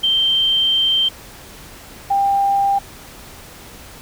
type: tone pair in turn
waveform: sine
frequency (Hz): 3136 / 794.5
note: G7 / G5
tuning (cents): 0 / +23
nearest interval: 2 octaves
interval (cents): 2377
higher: first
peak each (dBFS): -13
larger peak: neither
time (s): 0.03-1.09 / 2.1-2.79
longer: first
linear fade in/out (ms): 10
effects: pink hiss -39 dBFS RMS until 4.01 s